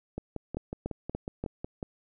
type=two click trains; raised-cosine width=2 ms; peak=-19 / -21 dBFS; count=4 / 10; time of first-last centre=0.57-1.44 / 0.18-1.828 s; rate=3.45 / 5.46 Hz; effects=none